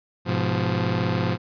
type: chord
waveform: sawtooth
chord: F diminished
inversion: first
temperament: just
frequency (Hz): 104.77 / 125.72 / 174.61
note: Ab2 / Cb3 / F3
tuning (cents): +16 / +31 / 0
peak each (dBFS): -22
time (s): 0.25-1.38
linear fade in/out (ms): 50
effects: resampled to 11025 Hz